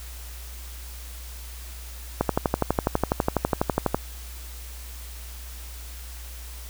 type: click train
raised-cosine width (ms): 1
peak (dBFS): -6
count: 22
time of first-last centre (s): 2.21-3.946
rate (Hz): 12.1
effects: added 60 Hz sine -37 dBFS peak until 6.69 s + white hiss -44 dBFS RMS until 6.69 s